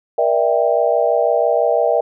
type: chord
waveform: sine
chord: E half-diminished seventh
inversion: second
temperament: just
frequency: 474.7 / 593.3 / 659.3 / 791.1 Hz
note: Bb4 / D5 / E5 / G5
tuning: +31 / +18 / 0 / +16 cents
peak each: -18 / -18 / -17 / -21 dBFS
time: 0.18-2.01 s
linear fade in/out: 5 ms
effects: none